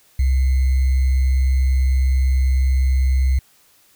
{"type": "tone with sample-and-hold", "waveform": "sine", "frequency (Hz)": 65.41, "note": "C2", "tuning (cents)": 0, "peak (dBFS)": -13, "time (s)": [0.19, 3.39], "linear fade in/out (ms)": 5, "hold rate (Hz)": 2100, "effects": ["white hiss -55 dBFS RMS until 3.95 s"]}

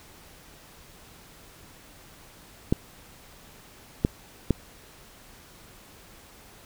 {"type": "clicks", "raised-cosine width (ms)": 3, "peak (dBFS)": -7, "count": 3, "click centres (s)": [2.725, 4.049, 4.507], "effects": ["pink hiss -51 dBFS RMS until 6.65 s"]}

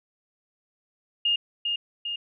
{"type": "tone with echo", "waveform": "sine", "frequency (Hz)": 2834, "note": "F7", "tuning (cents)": 25, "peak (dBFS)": -20, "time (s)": [1.25, 1.36], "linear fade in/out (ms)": 5, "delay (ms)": 400, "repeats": 2, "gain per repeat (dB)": -4, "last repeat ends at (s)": 2.16, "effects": []}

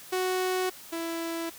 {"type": "tone pair in turn", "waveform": "sawtooth", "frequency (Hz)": [370, 332], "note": ["F#4", "E4"], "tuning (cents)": [0, 12], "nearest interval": "major second", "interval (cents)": 188, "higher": "first", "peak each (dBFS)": [-22, -27], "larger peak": "first", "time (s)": [[0.12, 0.7], [0.92, 1.5]], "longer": "neither", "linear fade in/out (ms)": 10, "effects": ["white hiss -47 dBFS RMS until 1.58 s"]}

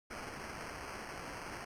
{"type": "noise with sample-and-hold", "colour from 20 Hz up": "white", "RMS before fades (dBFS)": -45, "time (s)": [0.1, 1.65], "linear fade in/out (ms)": 10, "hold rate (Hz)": 3675, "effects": ["low-pass 10000 Hz 12 dB/octave"]}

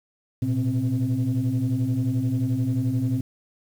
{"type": "tone cluster", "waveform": "sine", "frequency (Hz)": [113.9, 125.3, 261.9], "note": ["A#2", "B2", "C4"], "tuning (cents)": [-40, 25, 2], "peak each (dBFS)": -24, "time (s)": [0.42, 3.21], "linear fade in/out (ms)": 5, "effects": ["tanh soft clip ceiling -16 dBFS", "8-bit"]}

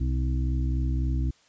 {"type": "harmonic tone", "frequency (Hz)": 63.7, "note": "C2", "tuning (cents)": -46, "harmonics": [1, 2, 4, 5], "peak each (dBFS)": [-24, -30, -36, -38], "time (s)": [0, 1.31], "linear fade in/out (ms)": 10, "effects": ["white hiss -61 dBFS RMS until 1.48 s", "resampled to 16000 Hz"]}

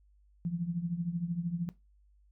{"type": "tone with tremolo", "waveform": "sine", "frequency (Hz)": 171.9, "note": "F3", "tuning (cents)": -27, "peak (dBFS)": -27, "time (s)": [0.45, 1.69], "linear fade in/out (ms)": 0, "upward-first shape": "triangle", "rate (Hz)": 13, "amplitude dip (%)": 90, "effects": ["noise-tail reverb RT60 0.2 s tail -17 dB re dry", "added 50 Hz sine -61 dBFS peak until 2.31 s"]}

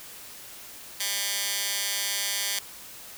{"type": "tone with high-pass filter", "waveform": "15% pulse", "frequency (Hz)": 200, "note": "G3", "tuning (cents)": 35, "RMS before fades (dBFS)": -29, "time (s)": [1, 2.59], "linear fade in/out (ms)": 2, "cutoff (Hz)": 3400, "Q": 0.67, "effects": ["white hiss -44 dBFS RMS until 3.17 s"]}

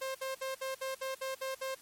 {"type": "tone bursts", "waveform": "sawtooth", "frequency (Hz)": 530, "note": "C5", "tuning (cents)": 22, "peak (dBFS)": -31, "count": 9, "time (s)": [0.01, 1.75], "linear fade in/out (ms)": 10, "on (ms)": 140, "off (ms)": 60, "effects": ["white hiss -57 dBFS RMS until 1.81 s", "MP3 64 kbps"]}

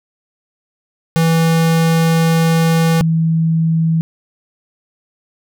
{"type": "tone pair in turn", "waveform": ["square", "sine"], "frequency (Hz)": [164.1, 162.68], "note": ["E3", "E3"], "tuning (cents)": [-8, -23], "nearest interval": "unison", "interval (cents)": 15, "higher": "first", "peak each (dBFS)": -11, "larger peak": "neither", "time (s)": [[1.16, 3.01], [3.01, 4.01]], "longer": "first", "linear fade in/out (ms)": 0, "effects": []}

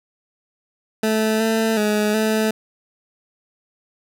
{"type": "tone with pitch steps", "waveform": "20% pulse", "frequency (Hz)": [218.5, 222.9, 210.8, 218.1], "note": ["A3", "A3", "G#3", "A3"], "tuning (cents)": [-12, 23, 26, -15], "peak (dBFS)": -12, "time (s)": [1.03, 2.51], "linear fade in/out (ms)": 5, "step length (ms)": 370, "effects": []}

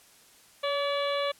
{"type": "harmonic tone with a mistuned harmonic", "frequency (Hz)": 573, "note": "D5", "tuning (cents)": -43, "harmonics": [1, 2, 3, 4, 5, 6, 7], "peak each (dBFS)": [-28, -33, -40, -38, -41, -37, -41], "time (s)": [0.63, 1.32], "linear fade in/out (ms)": 10, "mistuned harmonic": 1, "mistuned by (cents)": -23, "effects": ["white hiss -57 dBFS RMS until 1.39 s", "low-pass 12000 Hz 12 dB/octave"]}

